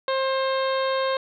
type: harmonic tone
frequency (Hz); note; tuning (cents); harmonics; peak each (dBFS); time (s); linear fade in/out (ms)
531; C5; +25; 1 / 2 / 3 / 4 / 5 / 6 / 7 / 8; -23 / -27 / -33 / -38 / -40 / -39 / -37 / -38; 0.08-1.17; 2
effects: none